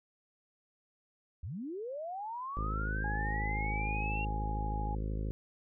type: linear sweep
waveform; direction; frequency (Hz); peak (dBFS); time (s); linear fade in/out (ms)
sine; up; 64.4 to 2765; -37; 1.43-4.25; 5
type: harmonic tone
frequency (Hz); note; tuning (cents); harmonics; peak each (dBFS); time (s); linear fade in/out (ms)
53; G#1; +36; 1 / 2 / 3 / 4 / 5 / 6 / 7 / 8 / 9 / 10; -34 / -40 / -44 / -46 / -48 / -50 / -51 / -52 / -53 / -54; 2.57-5.31; 0
type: tone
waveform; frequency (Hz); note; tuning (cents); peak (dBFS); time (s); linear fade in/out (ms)
sine; 830.6; G#5; 0; -38; 3.04-4.95; 5
effects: none